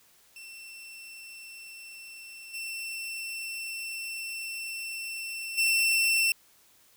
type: tone with level steps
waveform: sawtooth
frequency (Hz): 2692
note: E7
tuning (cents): +36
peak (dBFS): -40 / -31 / -19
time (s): 0.36-6.32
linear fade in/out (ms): 2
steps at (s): 2.53 / 5.57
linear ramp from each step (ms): 20
effects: white hiss -61 dBFS RMS until 6.96 s